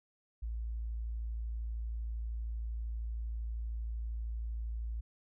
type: tone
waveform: sine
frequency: 56.4 Hz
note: A1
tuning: 44 cents sharp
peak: -35 dBFS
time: 0.42-5.01 s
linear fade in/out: 10 ms
effects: none